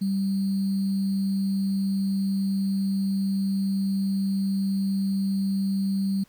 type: tone with sample-and-hold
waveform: sine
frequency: 194.8 Hz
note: G3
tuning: 11 cents flat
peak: -22 dBFS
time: 0.01-6.24 s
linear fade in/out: 10 ms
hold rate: 4410 Hz
effects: pink hiss -60 dBFS RMS until 6.28 s